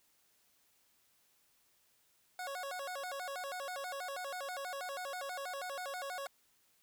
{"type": "tone with vibrato", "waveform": "25% pulse", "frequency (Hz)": 636, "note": "D#5", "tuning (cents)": 38, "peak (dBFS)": -36, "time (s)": [2.39, 6.27], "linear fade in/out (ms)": 2, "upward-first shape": "square", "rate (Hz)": 6.2, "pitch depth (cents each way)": 240, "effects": ["white hiss -72 dBFS RMS until 6.82 s"]}